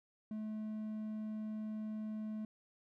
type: tone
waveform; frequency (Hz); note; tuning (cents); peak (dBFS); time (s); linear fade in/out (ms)
triangle; 215.6; A3; -35; -37; 0.31-2.45; 2
effects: none